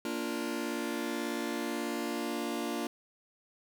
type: chord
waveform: sawtooth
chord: Bb major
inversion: none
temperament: just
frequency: 233.1 / 291.4 / 349.6 Hz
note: Bb3 / D4 / F4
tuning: 0 / -13 / +2 cents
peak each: -33 dBFS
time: 0.05-2.87 s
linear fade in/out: 2 ms
effects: none